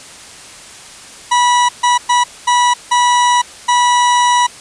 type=tone bursts at uneven times; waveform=40% pulse; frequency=975 Hz; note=B5; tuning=23 cents flat; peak=-8 dBFS; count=6; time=1.31-1.69 / 1.83-1.98 / 2.09-2.24 / 2.47-2.74 / 2.91-3.42 / 3.68-4.47 s; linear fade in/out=10 ms; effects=white hiss -35 dBFS RMS until 4.6 s + resampled to 22050 Hz